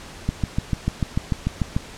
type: click train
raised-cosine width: 5 ms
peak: -8 dBFS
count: 11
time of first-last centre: 0.29-1.765 s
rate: 6.78 Hz
effects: pink hiss -40 dBFS RMS until 1.97 s + low-pass 8000 Hz 12 dB/octave